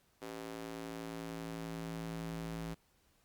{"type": "tone with high-pass filter sweep", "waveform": "square", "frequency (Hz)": 55.5, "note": "A1", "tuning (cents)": 16, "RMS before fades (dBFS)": -43, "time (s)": [0.21, 2.75], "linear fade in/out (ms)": 20, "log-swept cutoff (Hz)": [350, 120], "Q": 1.4, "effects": ["pink hiss -72 dBFS RMS until 3.24 s", "Opus 48 kbps"]}